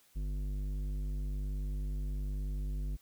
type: tone with tanh clipping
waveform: sine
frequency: 49.42 Hz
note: G1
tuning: 15 cents sharp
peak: -35 dBFS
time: 0.15-2.97 s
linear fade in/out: 20 ms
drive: 12 dB
effects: white hiss -66 dBFS RMS until 3.01 s